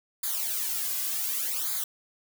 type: noise with flanger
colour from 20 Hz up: blue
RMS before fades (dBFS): -30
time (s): 0.23-1.84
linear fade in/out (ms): 5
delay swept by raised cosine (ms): 0.35 to 2.25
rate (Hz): 0.67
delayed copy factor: -0.9
effects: none